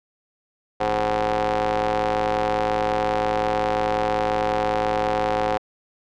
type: ring-modulated tone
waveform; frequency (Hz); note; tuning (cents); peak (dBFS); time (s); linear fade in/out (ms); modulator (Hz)
sawtooth; 109.3; A2; -11; -13; 0.8-5.58; 10; 633
effects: low-pass 4000 Hz 12 dB/octave